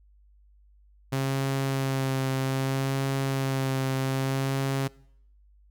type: tone with vibrato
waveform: sawtooth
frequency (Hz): 134.4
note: C3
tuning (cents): +47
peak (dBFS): -21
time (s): 1.12-4.88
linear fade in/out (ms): 10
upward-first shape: sine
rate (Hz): 0.63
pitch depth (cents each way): 19
effects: noise-tail reverb RT60 0.7 s tail -23 dB re dry + added 50 Hz sine -55 dBFS peak until 5.7 s